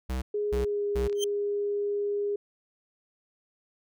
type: tone bursts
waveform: square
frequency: 64.2 Hz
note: C2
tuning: 32 cents flat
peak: -29 dBFS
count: 3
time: 0.09-1.08 s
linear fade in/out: 10 ms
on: 130 ms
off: 300 ms
type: tone with pitch glide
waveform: sine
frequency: 415.4 to 408.5 Hz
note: G#4 to G#4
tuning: 0 to -29 cents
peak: -26 dBFS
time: 0.34-2.36 s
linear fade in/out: 5 ms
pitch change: -29 cents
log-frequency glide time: 0.57-0.85 s
type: clicks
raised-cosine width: 0.2 ms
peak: -30 dBFS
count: 2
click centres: 1.097 / 1.128 s
type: tone with exponential growth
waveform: 25% pulse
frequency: 3136 Hz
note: G7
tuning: in tune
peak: -21 dBFS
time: 1.15-1.24 s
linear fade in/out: 2 ms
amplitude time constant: 19 ms
effects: none